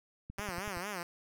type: click train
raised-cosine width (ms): 5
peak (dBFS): -31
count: 6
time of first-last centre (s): 0.3-0.772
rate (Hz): 10.6
type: tone with vibrato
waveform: 5% pulse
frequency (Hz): 190.2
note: F#3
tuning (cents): +48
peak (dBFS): -26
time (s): 0.38-1.03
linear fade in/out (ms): 2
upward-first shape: sine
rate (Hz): 4.4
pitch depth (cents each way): 180
effects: none